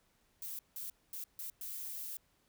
violet noise bursts at uneven times, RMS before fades -43 dBFS, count 5, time 0.42-0.59 / 0.76-0.9 / 1.13-1.24 / 1.39-1.5 / 1.61-2.17 s, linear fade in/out 2 ms, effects pink hiss -73 dBFS RMS until 2.48 s

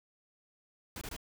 pink noise bursts, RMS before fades -42 dBFS, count 3, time 0.96-1.165 s, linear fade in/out 2 ms, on 53 ms, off 23 ms, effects none

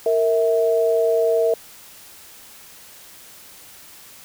sine tone pair together, 460.9 / 650.6 Hz, A#4 / E5, -20 / -23 cents, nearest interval tritone, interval 597 cents, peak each -17 / -19 dBFS, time 0.06-1.54 s, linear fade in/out 2 ms, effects white hiss -44 dBFS RMS until 4.24 s

